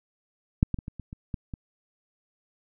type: clicks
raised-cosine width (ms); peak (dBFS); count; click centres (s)
5; -6 / -14 / -22 / -23 / -25 / -26 / -18 / -22; 8; 0.629 / 0.743 / 0.788 / 0.881 / 0.997 / 1.129 / 1.342 / 1.538
effects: none